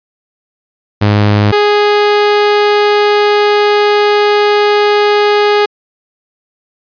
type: tone pair in turn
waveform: sawtooth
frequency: 103.83 / 414.6 Hz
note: G#2 / G#4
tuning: 0 / -3 cents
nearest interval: 2 octaves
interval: 2397 cents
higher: second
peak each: -3 dBFS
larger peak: neither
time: 1.01-1.52 / 1.52-5.66 s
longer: second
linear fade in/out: 10 ms
effects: resampled to 11025 Hz